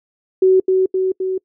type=tone with echo; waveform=sine; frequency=375.8 Hz; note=F#4; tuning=27 cents sharp; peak=-8 dBFS; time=0.42-0.6 s; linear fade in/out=5 ms; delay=260 ms; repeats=3; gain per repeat=-3 dB; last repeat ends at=1.38 s; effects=noise-tail reverb RT60 0.1 s tail -26 dB re dry